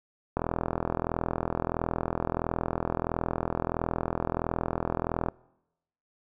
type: click train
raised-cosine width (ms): 1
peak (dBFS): -13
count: 205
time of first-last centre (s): 0.37-5.286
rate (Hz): 41.5
effects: noise-tail reverb RT60 0.9 s tail -24 dB re dry